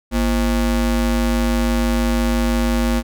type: ring-modulated tone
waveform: square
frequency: 144.7 Hz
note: D3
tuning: 25 cents flat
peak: -13 dBFS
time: 0.11-3.03 s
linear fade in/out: 50 ms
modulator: 91.7 Hz
effects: none